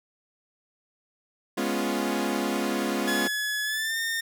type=chord; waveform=sawtooth; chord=C# dominant seventh; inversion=second; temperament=equal; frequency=207.7 / 246.9 / 277.2 / 349.2 Hz; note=G#3 / B3 / C#4 / E#4; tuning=0 / 0 / 0 / 0 cents; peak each=-27 dBFS; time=1.57-3.28 s; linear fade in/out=10 ms
type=tone with pitch glide; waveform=sawtooth; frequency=1700 to 1822 Hz; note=G#6 to A#6; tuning=+40 to -40 cents; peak=-23 dBFS; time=3.07-4.21 s; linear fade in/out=10 ms; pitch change=+120 cents; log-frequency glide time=3.64-3.99 s
effects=none